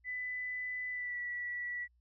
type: tone with pitch glide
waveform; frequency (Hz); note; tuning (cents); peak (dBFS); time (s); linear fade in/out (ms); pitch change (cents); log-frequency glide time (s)
sine; 1998 to 1949; B6 to B6; +20 to -23; -36; 0.04-1.88; 50; -43; 0.9-1.19
effects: added 60 Hz sine -67 dBFS peak until 2 s